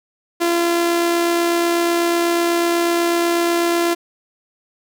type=tone with amplitude modulation; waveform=sawtooth; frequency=342 Hz; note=F4; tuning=36 cents flat; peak=-10 dBFS; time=0.4-3.95 s; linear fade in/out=20 ms; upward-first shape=sine; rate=68.1 Hz; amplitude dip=30%; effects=none